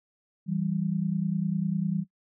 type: tone pair together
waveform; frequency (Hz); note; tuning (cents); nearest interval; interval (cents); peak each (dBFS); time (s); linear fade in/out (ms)
sine; 164.81 / 194.81; E3 / G3; 0 / -11; minor third; 289; -28; 0.46-2.05; 50
effects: noise-tail reverb RT60 0.1 s tail -18 dB re dry